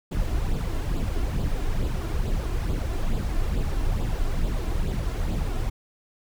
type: noise with flanger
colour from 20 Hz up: brown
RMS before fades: -25 dBFS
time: 0.11-5.7 s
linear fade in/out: 10 ms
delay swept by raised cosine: 0.25 to 2.95 ms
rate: 2.3 Hz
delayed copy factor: +0.55
effects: none